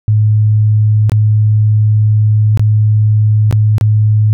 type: tone with dropouts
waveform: sine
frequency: 107 Hz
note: A2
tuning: 48 cents flat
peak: -6 dBFS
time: 0.08-4.33 s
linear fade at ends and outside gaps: 0 ms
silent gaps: 1.096-1.119 / 2.574-2.595 / 3.511-3.526 / 3.782-3.811 s
effects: none